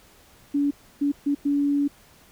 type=tone bursts at uneven times; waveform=sine; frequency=285.4 Hz; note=D4; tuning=49 cents flat; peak=-19 dBFS; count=4; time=0.54-0.71 / 1.01-1.12 / 1.26-1.35 / 1.45-1.88 s; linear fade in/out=10 ms; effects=pink hiss -54 dBFS RMS until 2.31 s